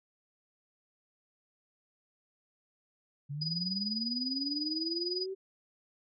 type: linear sweep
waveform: sine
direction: up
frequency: 138.59 to 387.7 Hz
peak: -35 dBFS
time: 3.29-5.35 s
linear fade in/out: 20 ms
type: tone with tremolo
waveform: sine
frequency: 4940 Hz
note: D#8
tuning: 13 cents flat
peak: -30 dBFS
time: 3.41-5.26 s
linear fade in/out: 10 ms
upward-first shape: sine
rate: 20 Hz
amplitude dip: 80%
effects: none